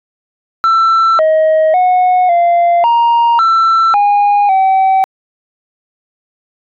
sine tone with pitch steps, 1336 / 630 / 731 / 691 / 937 / 1337 / 818 / 766 Hz, E6 / D#5 / F#5 / F5 / A#5 / E6 / G#5 / G5, +23 / +21 / -21 / -19 / +9 / +24 / -26 / -40 cents, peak -4 dBFS, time 0.64-5.04 s, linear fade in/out 0 ms, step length 550 ms, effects tanh soft clip ceiling -6 dBFS

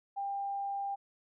sine tone, 796 Hz, G5, 26 cents sharp, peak -33 dBFS, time 0.16-0.96 s, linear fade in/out 20 ms, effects none

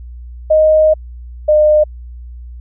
sine tone pair in turn, 622.3 / 607 Hz, D#5 / D#5, 0 / -43 cents, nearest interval unison, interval 43 cents, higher first, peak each -6 dBFS, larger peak neither, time 0.5-0.94 / 1.48-1.84 s, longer first, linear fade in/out 10 ms, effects added 60 Hz sine -28 dBFS peak until 2.6 s

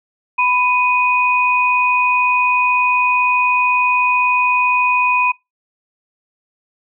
sine tone pair together, 993.8 / 2489 Hz, B5 / D#7, +11 / 0 cents, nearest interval octave + major third, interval 1589 cents, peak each -15 dBFS, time 0.38-5.32 s, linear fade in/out 10 ms, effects noise-tail reverb RT60 0.2 s tail -23 dB re dry

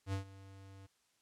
square tone with ADSR envelope, 97.2 Hz, G2, 14 cents flat, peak -34 dBFS, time 0.06-0.87 s, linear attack 71 ms, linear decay 110 ms, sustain -19 dB, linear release 15 ms, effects white hiss -75 dBFS RMS until 1.21 s + low-pass 9000 Hz 12 dB/octave

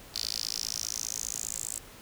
10% pulse tone with high-pass filter sweep, 55 Hz, A1, in tune, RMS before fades -35 dBFS, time 0.14-1.79 s, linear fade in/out 10 ms, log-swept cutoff 4500 to 7800 Hz, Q 5.2, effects pink hiss -50 dBFS RMS until 2.01 s

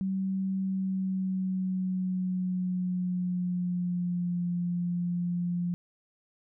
sine tone with pitch glide, 191.1 to 175.24 Hz, G3 to F3, -44 to +6 cents, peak -27 dBFS, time 0.01-5.74 s, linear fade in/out 0 ms, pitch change -150 cents, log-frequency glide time 0.6-4.45 s, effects none

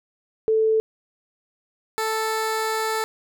sine / 15% pulse tone pair in turn, 440.3 / 440.3 Hz, A4 / A4, +1 / +1 cents, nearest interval unison, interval 0 cents, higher neither, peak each -16 dBFS, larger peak neither, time 0.48-0.8 / 1.98-3.04 s, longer second, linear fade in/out 0 ms, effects none

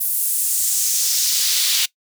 pink noise with high-pass filter sweep, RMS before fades -19 dBFS, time 0-1.86 s, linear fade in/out 10 ms, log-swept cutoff 12000 to 3400 Hz, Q 1.6, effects noise-tail reverb RT60 0.1 s tail -20 dB re dry

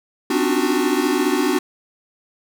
square tone cluster, 257.6 / 287.6 / 302 / 358.9 / 376.3 Hz, C4 / D4 / D4 / F4 / F#4, -27 / -36 / +48 / +47 / +29 cents, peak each -24 dBFS, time 0.3-1.59 s, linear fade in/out 5 ms, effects none

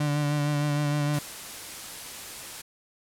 35% pulse tone with vibrato, 146.83 Hz, D3, in tune, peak -22 dBFS, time 0-1.19 s, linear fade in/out 5 ms, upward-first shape sine, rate 6.5 Hz, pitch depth 25 cents each way
white noise, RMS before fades -39 dBFS, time 1.13-2.62 s, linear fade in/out 10 ms
effects low-pass 12000 Hz 12 dB/octave

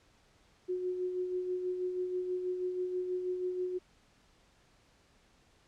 sine tone with tremolo, 364.4 Hz, F#4, 26 cents flat, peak -30 dBFS, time 0.68-3.79 s, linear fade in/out 20 ms, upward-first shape sine, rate 6.2 Hz, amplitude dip 45%, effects pink hiss -66 dBFS RMS until 5.67 s + low-pass 7000 Hz 12 dB/octave

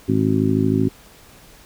harmonic tone, 53 Hz, G#1, 36 cents sharp, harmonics 2 / 3 / 4 / 5 / 6 / 7, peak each -22 / -24 / -22 / -19 / -29 / -23 dBFS, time 0.08-0.89 s, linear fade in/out 10 ms, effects pink hiss -47 dBFS RMS until 1.65 s

